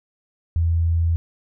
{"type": "tone", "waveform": "sine", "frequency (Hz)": 83.4, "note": "E2", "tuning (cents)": 21, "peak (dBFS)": -16, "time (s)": [0.56, 1.16], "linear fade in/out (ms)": 0, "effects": []}